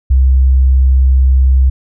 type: tone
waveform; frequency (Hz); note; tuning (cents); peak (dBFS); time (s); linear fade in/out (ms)
sine; 65.41; C2; 0; -5; 0.1-1.7; 10
effects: none